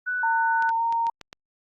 sine tone, 1486 Hz, F#6, 7 cents sharp, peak -24 dBFS, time 0.06-0.71 s, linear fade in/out 20 ms
sine tone with pitch glide, 910 to 923.2 Hz, A#5 to A#5, -42 to -17 cents, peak -21 dBFS, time 0.23-1.1 s, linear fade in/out 5 ms, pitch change +25 cents, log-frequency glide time 0.77-0.82 s
clicks, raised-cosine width 0.2 ms, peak -22 dBFS, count 6, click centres 0.624 / 0.692 / 0.925 / 1.068 / 1.213 / 1.329 s
effects Opus 48 kbps

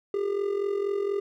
triangle tone with amplitude modulation, 401.5 Hz, G4, 41 cents sharp, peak -20 dBFS, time 0.14-1.2 s, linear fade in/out 2 ms, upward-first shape sine, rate 44.2 Hz, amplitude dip 70%, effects none

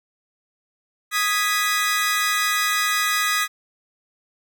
sawtooth chord, G# minor, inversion second, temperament equal, 1244.5 / 1661.2 / 1975.5 Hz, D#6 / G#6 / B6, 0 / 0 / 0 cents, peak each -19 / -22 / -20 dBFS, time 1.11-3.48 s, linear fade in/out 50 ms, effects none

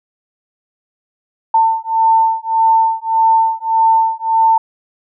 sine beating tone pair, 896 / 897.7 Hz, A5 / A5, +31 / +34 cents, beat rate 1.7 Hz, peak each -13 dBFS, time 1.54-4.58 s, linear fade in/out 5 ms, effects none

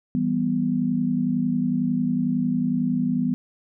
sine chord, E minor, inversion none, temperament equal, 164.81 / 196 / 246.9 Hz, E3 / G3 / B3, 0 / 0 / 0 cents, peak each -27 / -26 / -22 dBFS, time 0.15-3.34 s, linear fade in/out 0 ms, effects none

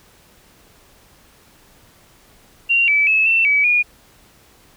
sine tone with pitch steps, 2760 / 2304 / 2594 / 2683 / 2284 / 2439 Hz, F7 / D7 / E7 / E7 / D7 / D#7, -21 / -34 / -28 / +30 / -49 / -35 cents, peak -12 dBFS, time 2.69-3.83 s, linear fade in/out 20 ms, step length 190 ms, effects pink hiss -51 dBFS RMS until 4.76 s

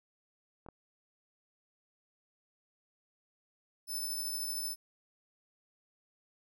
clicks, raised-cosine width 1 ms, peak -37 / -32 dBFS, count 2, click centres 0.663 / 0.687 s
10% pulse tone with tremolo, 5274 Hz, E8, in tune, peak -28 dBFS, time 3.87-4.76 s, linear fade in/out 50 ms, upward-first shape triangle, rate 13 Hz, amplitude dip 30%
effects none

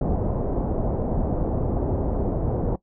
pink low-pass noise, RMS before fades -24 dBFS, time 0.01-2.76 s, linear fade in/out 5 ms, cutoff 710 Hz, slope 24 dB/octave, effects noise-tail reverb RT60 0.1 s tail -19 dB re dry

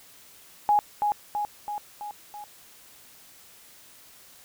sine tone with echo, 830.6 Hz, G#5, in tune, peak -17 dBFS, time 0.69-0.79 s, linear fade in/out 0 ms, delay 330 ms, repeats 5, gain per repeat -4 dB, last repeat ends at 2.44 s, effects white hiss -52 dBFS RMS until 4.44 s

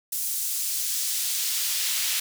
pink noise with high-pass filter sweep, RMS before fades -27 dBFS, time 0.12-2.2 s, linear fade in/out 5 ms, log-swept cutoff 8200 to 2900 Hz, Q 0.77, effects none

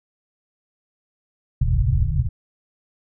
white low-pass noise, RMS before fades -19 dBFS, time 1.61-2.29 s, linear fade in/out 5 ms, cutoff 150 Hz, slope 96 dB/octave, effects none

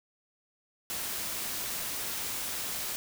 white noise, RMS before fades -35 dBFS, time 0.9-2.96 s, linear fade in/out 0 ms, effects none

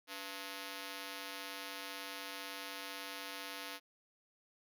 5% pulse ring-modulated tone, 392 Hz, G4, in tune, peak -29 dBFS, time 0.07-3.8 s, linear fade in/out 50 ms, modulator 105 Hz, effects none

